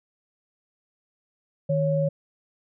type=tone pair together; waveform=sine; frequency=155.56 / 554.4 Hz; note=D#3 / C#5; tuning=0 / 0 cents; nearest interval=octave + minor seventh; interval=2200 cents; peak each=-23 dBFS; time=1.69-2.09 s; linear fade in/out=10 ms; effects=none